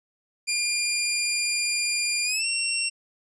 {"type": "tone with pitch glide", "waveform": "15% pulse", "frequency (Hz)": [2405, 2731], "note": ["D7", "F7"], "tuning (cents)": [41, -39], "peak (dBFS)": -16, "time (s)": [0.47, 2.9], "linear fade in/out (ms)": 20, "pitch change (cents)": 220, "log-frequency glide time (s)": [2.24, 2.46], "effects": ["resampled to 22050 Hz"]}